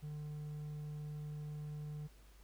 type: tone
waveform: triangle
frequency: 150 Hz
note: D3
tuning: 37 cents sharp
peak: -40 dBFS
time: 0.02-2.08 s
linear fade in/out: 20 ms
effects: added 50 Hz sine -58 dBFS peak until 2.43 s + pink hiss -67 dBFS RMS until 2.43 s